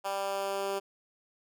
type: tone with high-pass filter sweep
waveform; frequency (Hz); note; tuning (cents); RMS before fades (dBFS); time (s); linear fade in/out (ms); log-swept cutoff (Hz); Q
10% pulse; 196.8; G3; +7; -33; 0.04-0.8; 20; 690 to 390; 2.1
effects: none